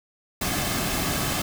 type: noise with comb filter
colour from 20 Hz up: pink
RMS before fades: -26 dBFS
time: 0.41-1.42 s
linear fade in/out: 5 ms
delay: 2.1 ms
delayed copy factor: -0.5
effects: none